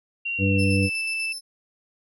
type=tone with pitch glide; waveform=sine; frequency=2755 to 2647 Hz; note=F7 to E7; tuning=-24 to +7 cents; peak=-25 dBFS; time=0.25-1.33 s; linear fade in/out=10 ms; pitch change=-69 cents; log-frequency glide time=0.36-0.84 s
type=harmonic tone; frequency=98 Hz; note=G2; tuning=in tune; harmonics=1 / 2 / 3 / 5; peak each=-21 / -24 / -26 / -28 dBFS; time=0.38-0.9 s; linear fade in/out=50 ms
type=tone with tremolo; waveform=30% pulse; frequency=5274 Hz; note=E8; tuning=in tune; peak=-28 dBFS; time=0.58-1.41 s; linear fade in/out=20 ms; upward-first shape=square; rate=8.1 Hz; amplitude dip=50%
effects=none